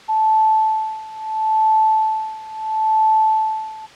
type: tone with tremolo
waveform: sine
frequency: 874 Hz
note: A5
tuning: 12 cents flat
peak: -11 dBFS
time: 0.08-3.87 s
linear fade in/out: 20 ms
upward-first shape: sine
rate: 0.74 Hz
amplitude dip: 90%
effects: white hiss -42 dBFS RMS until 3.95 s + low-pass 4000 Hz 12 dB/octave